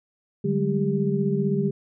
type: tone cluster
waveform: sine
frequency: 146.9 / 189.6 / 205.2 / 398.2 Hz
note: D3 / F#3 / G#3 / G4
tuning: +1 / +43 / -21 / +27 cents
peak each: -26 dBFS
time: 0.44-1.71 s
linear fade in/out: 10 ms
effects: none